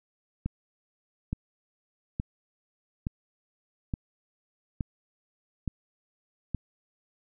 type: click train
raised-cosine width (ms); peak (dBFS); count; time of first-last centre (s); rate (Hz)
5; -17; 8; 0.46-6.547; 1.15
effects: none